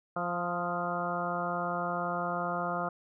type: harmonic tone with a mistuned harmonic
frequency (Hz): 174.5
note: F3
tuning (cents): -1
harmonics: 1 / 2 / 3 / 4 / 5 / 6 / 7 / 8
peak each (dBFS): -38 / -42 / -38 / -35 / -42 / -40 / -36 / -40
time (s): 0.16-2.89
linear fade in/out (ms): 5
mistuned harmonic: 7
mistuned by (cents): +32
effects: none